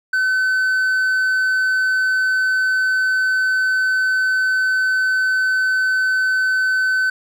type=tone; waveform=triangle; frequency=1520 Hz; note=F#6; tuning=46 cents sharp; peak=-13 dBFS; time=0.13-7.1 s; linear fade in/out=5 ms; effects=none